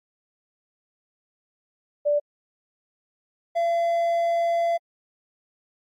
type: tone pair in turn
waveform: sine / triangle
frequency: 586 / 679.3 Hz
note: D5 / F5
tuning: -4 / -48 cents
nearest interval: minor third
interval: 256 cents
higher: second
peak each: -18 / -18 dBFS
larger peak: neither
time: 2.05-2.2 / 3.55-4.78 s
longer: second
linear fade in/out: 20 ms
effects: AAC 64 kbps